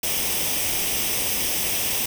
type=noise with comb filter; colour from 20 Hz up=white; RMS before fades=-24 dBFS; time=0.03-2.06 s; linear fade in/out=5 ms; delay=0.35 ms; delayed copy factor=+0.6; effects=none